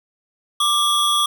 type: tone pair together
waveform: square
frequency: 1179 / 3345 Hz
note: D6 / G#7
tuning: +6 / +12 cents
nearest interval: octave + tritone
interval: 1806 cents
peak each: -19 dBFS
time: 0.6-1.26 s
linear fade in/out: 5 ms
effects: none